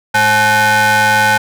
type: ring-modulated tone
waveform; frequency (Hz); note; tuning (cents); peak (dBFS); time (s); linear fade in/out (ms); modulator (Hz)
40% pulse; 322.6; E4; -37; -5; 0.14-1.38; 10; 1180
effects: none